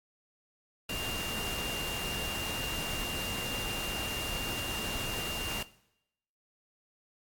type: tone in noise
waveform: sine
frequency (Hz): 2794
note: F7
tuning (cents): 0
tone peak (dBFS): -37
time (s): 0.89-5.63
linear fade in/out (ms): 5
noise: pink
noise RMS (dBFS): -37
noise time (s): 0.89-5.63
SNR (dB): -3
effects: noise-tail reverb RT60 0.8 s tail -18 dB re dry + AAC 64 kbps